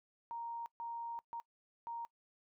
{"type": "tone bursts at uneven times", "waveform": "sine", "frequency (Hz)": 932.3, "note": "A#5", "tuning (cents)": 0, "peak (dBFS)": -40, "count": 4, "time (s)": [[0.31, 0.66], [0.8, 1.19], [1.33, 1.4], [1.87, 2.05]], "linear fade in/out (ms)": 0, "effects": ["noise-tail reverb RT60 0.1 s tail -22 dB re dry"]}